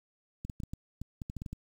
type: clicks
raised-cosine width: 5 ms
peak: -26 dBFS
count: 12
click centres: 0.45 / 0.498 / 0.602 / 0.635 / 0.735 / 1.016 / 1.218 / 1.299 / 1.367 / 1.419 / 1.462 / 1.53 s
effects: 9-bit